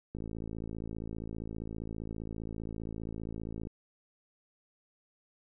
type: click train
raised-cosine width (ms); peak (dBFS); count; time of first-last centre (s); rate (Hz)
3; -27; 195; 0.15-3.671; 55.1
effects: none